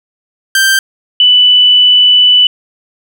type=tone pair in turn; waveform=sawtooth / sine; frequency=1570 / 2981 Hz; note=G6 / F#7; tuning=+2 / +12 cents; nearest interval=major seventh; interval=1110 cents; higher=second; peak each=-3 dBFS; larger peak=neither; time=0.55-0.79 / 1.2-2.47 s; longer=second; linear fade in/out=2 ms; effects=none